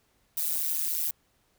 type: noise with amplitude modulation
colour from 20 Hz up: violet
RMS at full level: -25 dBFS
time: 0.37-1.11 s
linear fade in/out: 5 ms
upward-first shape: sine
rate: 159 Hz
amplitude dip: 100%
effects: pink hiss -69 dBFS RMS until 1.58 s